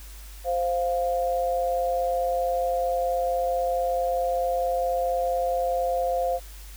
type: tone pair together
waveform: sine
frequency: 523 / 698.5 Hz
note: C5 / F5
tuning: -1 / 0 cents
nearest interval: perfect fourth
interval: 501 cents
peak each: -25 dBFS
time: 0.44-6.4 s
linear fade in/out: 50 ms
effects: added 50 Hz sine -40 dBFS peak until 6.76 s + white hiss -48 dBFS RMS until 6.76 s